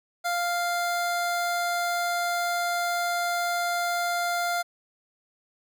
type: tone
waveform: 25% pulse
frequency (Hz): 698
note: F5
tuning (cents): -1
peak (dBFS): -21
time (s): 0.24-4.63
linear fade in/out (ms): 20
effects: none